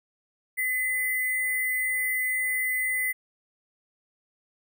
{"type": "tone with sample-and-hold", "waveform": "sine", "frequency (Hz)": 2024, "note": "B6", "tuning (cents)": 42, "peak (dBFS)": -24, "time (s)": [0.57, 3.13], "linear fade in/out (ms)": 20, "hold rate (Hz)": 11025, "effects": []}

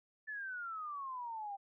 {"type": "exponential sweep", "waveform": "sine", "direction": "down", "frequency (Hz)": [1760, 782], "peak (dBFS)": -40, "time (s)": [0.27, 1.57], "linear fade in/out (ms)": 20, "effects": []}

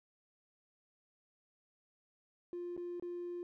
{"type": "tone with dropouts", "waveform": "triangle", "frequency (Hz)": 350.6, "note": "F4", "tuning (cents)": 7, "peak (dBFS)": -36, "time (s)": [2.53, 3.43], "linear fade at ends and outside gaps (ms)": 1, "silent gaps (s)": [[2.766, 2.776], [2.998, 3.024]], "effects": ["tanh soft clip ceiling -36 dBFS"]}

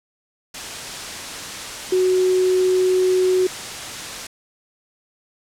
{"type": "tone in noise", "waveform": "sine", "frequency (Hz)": 370, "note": "F#4", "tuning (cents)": 0, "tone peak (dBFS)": -14, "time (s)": [1.92, 3.47], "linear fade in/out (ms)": 5, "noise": "white", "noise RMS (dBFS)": -30, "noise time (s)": [0.54, 4.27], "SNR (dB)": 13, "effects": ["low-pass 8000 Hz 12 dB/octave"]}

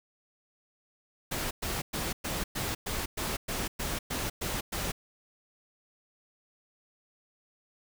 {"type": "noise bursts", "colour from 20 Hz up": "pink", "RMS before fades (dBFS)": -33, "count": 12, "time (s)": [1.31, 4.92], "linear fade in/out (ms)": 10, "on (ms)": 200, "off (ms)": 110, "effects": []}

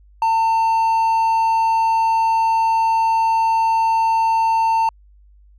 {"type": "tone", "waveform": "triangle", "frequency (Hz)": 900, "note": "A5", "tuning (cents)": 39, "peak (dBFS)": -12, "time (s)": [0.22, 4.89], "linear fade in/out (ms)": 2, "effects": ["added 50 Hz sine -46 dBFS peak until 5.58 s"]}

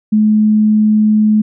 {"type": "tone", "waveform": "sine", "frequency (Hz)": 213.9, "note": "A3", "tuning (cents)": -49, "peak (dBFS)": -7, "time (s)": [0.12, 1.42], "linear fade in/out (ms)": 10, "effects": []}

